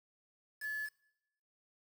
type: tone with quantisation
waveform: sine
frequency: 1720 Hz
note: A6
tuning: 40 cents flat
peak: -36 dBFS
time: 0.6-0.9 s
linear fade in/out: 50 ms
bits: 8
effects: noise-tail reverb RT60 0.9 s tail -23 dB re dry